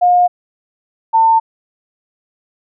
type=tone pair in turn; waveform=sine; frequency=714 / 898.9 Hz; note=F5 / A5; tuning=+38 / +37 cents; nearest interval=major third; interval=399 cents; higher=second; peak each=-7 dBFS; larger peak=neither; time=0.01-0.28 / 1.13-1.4 s; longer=neither; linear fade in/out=20 ms; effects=none